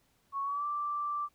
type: tone with pitch glide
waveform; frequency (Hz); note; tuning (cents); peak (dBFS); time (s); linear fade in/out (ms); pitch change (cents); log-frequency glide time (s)
sine; 1107 to 1172.8; C#6 to D6; -3 to -3; -31; 0.32-1.29; 50; +100; 0.43-0.65
effects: pink hiss -71 dBFS RMS until 1.34 s